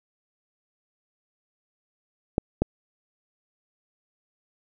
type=clicks; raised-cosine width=2 ms; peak=-7 dBFS; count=2; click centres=2.381 / 2.62 s; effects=none